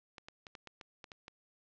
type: clicks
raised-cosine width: 0.2 ms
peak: -30 dBFS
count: 9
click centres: 0.182 / 0.285 / 0.468 / 0.552 / 0.673 / 0.812 / 1.042 / 1.118 / 1.281 s
effects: low-pass 5000 Hz 12 dB/octave